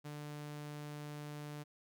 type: tone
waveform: sawtooth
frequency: 148.1 Hz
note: D3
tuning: 15 cents sharp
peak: -40 dBFS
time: 0.04-1.64 s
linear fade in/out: 20 ms
effects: none